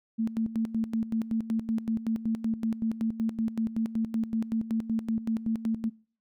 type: tone with tremolo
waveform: sine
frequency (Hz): 224.3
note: A3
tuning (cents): +34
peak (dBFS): -24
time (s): 0.18-5.9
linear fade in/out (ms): 20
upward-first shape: square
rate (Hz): 5.3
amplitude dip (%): 75
effects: noise-tail reverb RT60 0.5 s tail -26 dB re dry